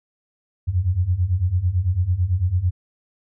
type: beating tone pair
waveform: sine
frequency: 85 / 94 Hz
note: F2 / F#2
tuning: -46 / +28 cents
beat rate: 9 Hz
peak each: -22 / -19 dBFS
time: 0.67-2.71 s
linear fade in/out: 20 ms
effects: none